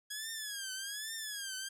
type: tone with vibrato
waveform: 10% pulse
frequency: 1661.2 Hz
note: G#6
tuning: in tune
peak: -30 dBFS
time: 0.1-1.69 s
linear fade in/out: 10 ms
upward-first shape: triangle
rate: 1.2 Hz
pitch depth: 160 cents each way
effects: none